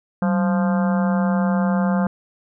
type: harmonic tone with a mistuned harmonic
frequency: 174.61 Hz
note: F3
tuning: in tune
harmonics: 1 / 3 / 4 / 5 / 6 / 7 / 8 / 9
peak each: -17 / -27 / -29 / -31 / -33 / -34 / -35 / -36 dBFS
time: 0.22-2.07 s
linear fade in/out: 2 ms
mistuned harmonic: 1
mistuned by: +150 cents
effects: none